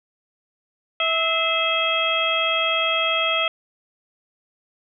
harmonic tone with a mistuned harmonic, 651 Hz, E5, 22 cents flat, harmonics 1 / 2 / 3 / 4 / 5, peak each -26 / -25 / -29 / -24 / -23 dBFS, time 1-3.48 s, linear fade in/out 2 ms, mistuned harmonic 3, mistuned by +90 cents, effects none

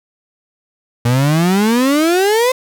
35% pulse exponential sweep, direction up, 116.54 to 523.3 Hz, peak -9 dBFS, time 1.05-2.52 s, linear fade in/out 5 ms, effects none

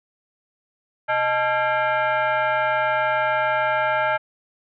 sine tone with frequency modulation, 126.4 Hz, B2, 41 cents sharp, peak -18 dBFS, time 1.08-4.18 s, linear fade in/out 20 ms, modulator 747 Hz, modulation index 2.3, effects none

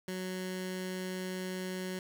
15% pulse tone with notch filter, 185 Hz, F#3, in tune, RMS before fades -38 dBFS, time 0.08-1.99 s, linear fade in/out 2 ms, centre 710 Hz, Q 1.3, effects none

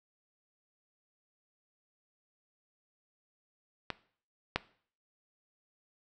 clicks, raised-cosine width 0.3 ms, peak -17 / -12 dBFS, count 2, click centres 3.903 / 4.56 s, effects noise-tail reverb RT60 0.5 s tail -18 dB re dry

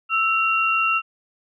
sine tone pair together, 1318.5 / 2753 Hz, E6 / F7, 0 / -25 cents, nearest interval octave + minor second, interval 1275 cents, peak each -20 dBFS, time 0.09-1.02 s, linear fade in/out 50 ms, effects none

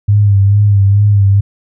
sine tone with vibrato, 101 Hz, G#2, 48 cents flat, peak -5 dBFS, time 0.08-1.41 s, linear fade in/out 10 ms, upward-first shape sine, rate 2.3 Hz, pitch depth 47 cents each way, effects none

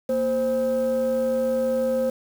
sine tone pair together, 233.1 / 523.3 Hz, A#3 / C5, 0 / 0 cents, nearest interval octave + major second, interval 1400 cents, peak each -25 / -19 dBFS, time 0.09-2.1 s, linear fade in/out 5 ms, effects tanh soft clip ceiling -17 dBFS + 7-bit

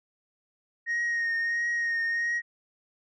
sine tone with vibrato, 1864.7 Hz, A#6, in tune, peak -23 dBFS, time 0.86-2.42 s, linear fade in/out 50 ms, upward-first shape triangle, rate 1.5 Hz, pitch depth 28 cents each way, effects tanh soft clip ceiling -24 dBFS

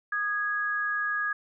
sine tone pair together, 1230.1 / 1661.2 Hz, D#6 / G#6, -20 / 0 cents, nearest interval perfect fourth, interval 520 cents, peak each -32 / -27 dBFS, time 0.12-1.33 s, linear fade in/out 5 ms, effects none

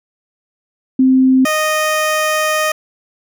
sine / 15% pulse tone pair in turn, 260.8 / 619 Hz, C4 / D#5, -5 / -9 cents, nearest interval octave + minor third, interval 1496 cents, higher second, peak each -7 dBFS, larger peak neither, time 0.99-1.45 / 1.45-2.72 s, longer second, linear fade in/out 5 ms, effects none

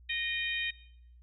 harmonic tone with a mistuned harmonic, 621 Hz, D#5, 3 cents flat, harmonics 3 / 4 / 5 / 6, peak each -36 / -34 / -38 / -37 dBFS, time 0.09-0.71 s, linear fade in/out 10 ms, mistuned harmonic 4, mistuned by -27 cents, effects noise-tail reverb RT60 0.8 s tail -20 dB re dry + added 60 Hz sine -53 dBFS peak until 1.22 s

